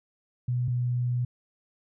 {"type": "tone pair in turn", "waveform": "sine", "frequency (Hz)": [123.47, 122.96], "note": ["B2", "B2"], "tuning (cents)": [0, -7], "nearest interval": "unison", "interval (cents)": 7, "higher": "first", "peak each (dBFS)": [-24, -24], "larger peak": "neither", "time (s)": [[0.48, 0.68], [0.68, 1.25]], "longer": "second", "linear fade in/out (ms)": 5, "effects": []}